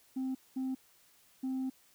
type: tone bursts at uneven times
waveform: sine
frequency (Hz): 261.6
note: C4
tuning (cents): 0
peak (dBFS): -30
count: 3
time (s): 0.16-0.35 / 0.56-0.75 / 1.43-1.7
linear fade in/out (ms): 10
effects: tanh soft clip ceiling -31 dBFS + white hiss -65 dBFS RMS until 1.94 s